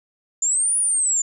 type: linear two-way sweep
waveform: sine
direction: up then down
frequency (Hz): 7040 to 9820 to 7040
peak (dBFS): -17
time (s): 0.42-1.22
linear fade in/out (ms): 5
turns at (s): 0.77
effects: none